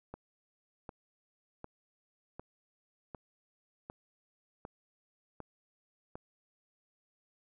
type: click train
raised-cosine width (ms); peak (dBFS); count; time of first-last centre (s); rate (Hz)
1; -29; 9; 0.14-6.155; 1.33
effects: none